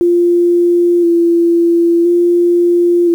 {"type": "tone with vibrato", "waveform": "sine", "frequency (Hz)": 343.9, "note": "F4", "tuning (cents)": -27, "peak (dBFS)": -7, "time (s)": [0.01, 3.14], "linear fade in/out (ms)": 0, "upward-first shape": "square", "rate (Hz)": 0.49, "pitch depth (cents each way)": 20, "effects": ["7-bit"]}